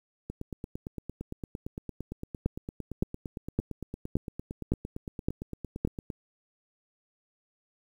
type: two click trains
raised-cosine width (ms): 3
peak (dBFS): -23 / -13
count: 52 / 7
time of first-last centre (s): 0.3-6.102 / 2.46-5.85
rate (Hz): 8.79 / 1.77
effects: 9-bit